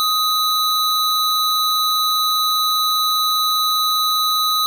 square tone pair together, 1250 / 3965 Hz, D#6 / B7, +8 / +6 cents, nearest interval octave + minor sixth, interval 1998 cents, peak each -19 dBFS, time 0-4.66 s, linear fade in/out 0 ms, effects none

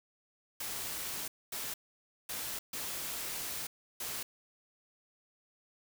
white noise bursts at uneven times, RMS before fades -39 dBFS, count 5, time 0.6-1.28 / 1.52-1.74 / 2.29-2.59 / 2.73-3.67 / 4-4.23 s, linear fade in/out 5 ms, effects none

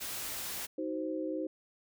white noise, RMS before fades -39 dBFS, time 0-0.67 s, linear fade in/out 20 ms
sine chord, C diminished, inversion first, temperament just, 314 / 376.7 / 523.3 Hz, Eb4 / Gb4 / C5, +16 / +31 / 0 cents, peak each -35 / -40 / -38 dBFS, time 0.78-1.47 s, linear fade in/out 5 ms
effects none

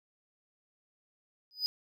triangle tone with exponential growth, 4978 Hz, D#8, in tune, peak -23 dBFS, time 1.51-1.66 s, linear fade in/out 0 ms, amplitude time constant 32 ms, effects none

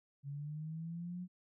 sine linear sweep, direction up, 138.59 to 182.7 Hz, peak -40 dBFS, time 0.23-1.28 s, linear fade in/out 50 ms, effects none

